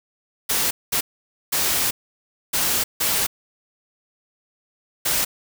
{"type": "noise bursts at uneven times", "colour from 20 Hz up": "white", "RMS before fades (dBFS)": -21, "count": 6, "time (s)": [[0.49, 0.71], [0.92, 1.01], [1.52, 1.91], [2.53, 2.84], [3, 3.27], [5.05, 5.25]], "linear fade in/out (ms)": 10, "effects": []}